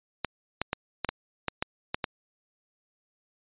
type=clicks; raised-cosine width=0.3 ms; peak=-11 dBFS; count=9; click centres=0.247 / 0.616 / 0.731 / 1.047 / 1.09 / 1.483 / 1.625 / 1.945 / 2.042 s; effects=resampled to 8000 Hz